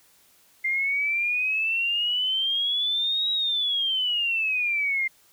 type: exponential two-way sweep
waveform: sine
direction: up then down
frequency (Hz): 2093 to 3853 to 2093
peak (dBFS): -22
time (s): 0.64-5.08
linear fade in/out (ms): 10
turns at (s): 3.31
effects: white hiss -59 dBFS RMS until 5.32 s